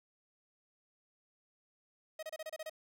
45% pulse tone bursts, 630 Hz, D#5, 21 cents sharp, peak -40 dBFS, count 8, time 2.19-2.697 s, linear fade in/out 5 ms, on 38 ms, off 29 ms, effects none

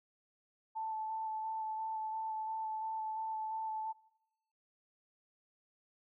sine tone with vibrato, 878 Hz, A5, 4 cents flat, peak -36 dBFS, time 0.75-3.93 s, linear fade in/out 20 ms, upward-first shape square, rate 2.9 Hz, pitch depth 11 cents each way, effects noise-tail reverb RT60 0.9 s tail -21 dB re dry

